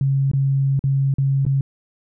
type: tone with dropouts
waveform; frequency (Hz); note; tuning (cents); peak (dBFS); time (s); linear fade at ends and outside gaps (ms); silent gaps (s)
sine; 136.7; C#3; -24; -15; 0.01-1.61; 2; 0.315-0.334 / 0.793-0.839 / 1.14-1.183 / 1.452-1.464
effects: none